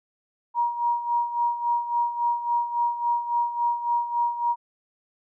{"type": "tone with tremolo", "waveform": "sine", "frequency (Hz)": 950, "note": "A#5", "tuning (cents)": 33, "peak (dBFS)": -19, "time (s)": [0.54, 4.56], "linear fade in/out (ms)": 50, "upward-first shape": "sine", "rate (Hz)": 3.6, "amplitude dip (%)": 70, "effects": []}